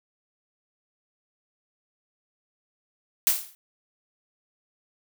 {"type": "noise with exponential decay", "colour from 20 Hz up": "blue", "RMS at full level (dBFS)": -17, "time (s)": [3.27, 3.55], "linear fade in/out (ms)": 0, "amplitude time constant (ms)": 59, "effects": []}